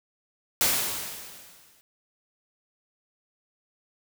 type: noise with exponential decay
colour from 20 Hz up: white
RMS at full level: -21 dBFS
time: 0.61-1.81 s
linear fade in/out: 0 ms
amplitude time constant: 260 ms
effects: none